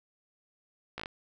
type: slowing click train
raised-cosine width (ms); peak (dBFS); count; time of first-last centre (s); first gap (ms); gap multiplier
0.3; -21; 5; 0.98-1.059; 16; 1.14
effects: none